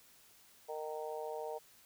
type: harmonic tone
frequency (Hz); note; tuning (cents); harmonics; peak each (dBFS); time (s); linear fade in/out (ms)
154.3; D#3; -14; 3 / 4 / 5 / 6; -42 / -44 / -46 / -48; 0.68-1.59; 20
effects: white hiss -63 dBFS RMS until 1.85 s